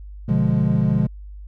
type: chord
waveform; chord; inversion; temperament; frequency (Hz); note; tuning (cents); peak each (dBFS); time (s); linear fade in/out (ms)
triangle; B diminished seventh; none; equal; 123.47 / 146.83 / 174.61 / 207.7; B2 / D3 / F3 / Ab3; 0 / 0 / 0 / 0; -19; 0.28-1.07; 10
effects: tanh soft clip ceiling -4 dBFS + added 50 Hz sine -34 dBFS peak until 1.47 s